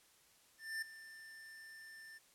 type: tone with ADSR envelope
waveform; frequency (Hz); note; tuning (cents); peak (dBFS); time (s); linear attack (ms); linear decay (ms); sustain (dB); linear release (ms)
square; 1783; A6; +22; -38; 0.58-2.19; 240; 7; -15; 21
effects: white hiss -68 dBFS RMS until 2.34 s + low-pass 12000 Hz 12 dB/octave